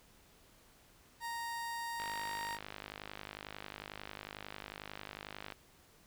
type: tone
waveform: 30% pulse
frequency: 932.3 Hz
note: A#5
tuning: in tune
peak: -36 dBFS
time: 1.2-2.59 s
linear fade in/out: 50 ms
type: click train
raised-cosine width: 0.3 ms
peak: -27 dBFS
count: 181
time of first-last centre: 2-5.523 s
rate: 51.1 Hz
effects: pink hiss -64 dBFS RMS until 6.06 s